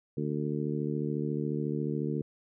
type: harmonic tone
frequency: 74.1 Hz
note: D2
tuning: 16 cents sharp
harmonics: 2 / 3 / 4 / 5 / 6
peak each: -33 / -35 / -36 / -37 / -38 dBFS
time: 0.17-2.22 s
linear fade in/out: 5 ms
effects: none